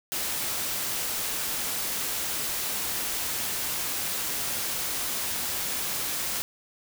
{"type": "noise", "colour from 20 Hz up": "white", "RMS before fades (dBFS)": -30, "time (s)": [0.12, 6.42], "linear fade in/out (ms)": 0, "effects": []}